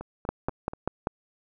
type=two click trains; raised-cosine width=1 ms; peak=-12 / -23 dBFS; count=5 / 4; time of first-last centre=0.29-1.071 / 0.01-0.735 s; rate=5.12 / 4.14 Hz; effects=none